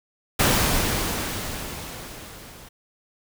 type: noise with level ramp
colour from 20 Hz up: pink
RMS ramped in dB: -18 to -45 dBFS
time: 0.39-2.69 s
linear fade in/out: 10 ms
effects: none